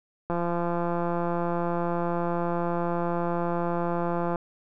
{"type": "click train", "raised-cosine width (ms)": 1, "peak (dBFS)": -15, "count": 699, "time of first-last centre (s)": [0.3, 4.358], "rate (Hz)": 172, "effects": []}